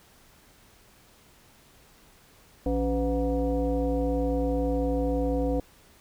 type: tone with frequency modulation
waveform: sine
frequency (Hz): 280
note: C#4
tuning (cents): +18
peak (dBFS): -23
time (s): 2.66-5.6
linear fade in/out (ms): 2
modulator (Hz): 222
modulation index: 1.4
effects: pink hiss -57 dBFS RMS until 6 s